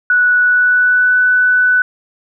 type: tone with pitch glide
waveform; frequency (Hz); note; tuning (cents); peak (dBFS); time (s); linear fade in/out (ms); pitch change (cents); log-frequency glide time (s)
sine; 1474 to 1493.7; F#6 to F#6; -7 to +16; -8; 0.1-1.82; 2; +23; 0.42-1.16
effects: none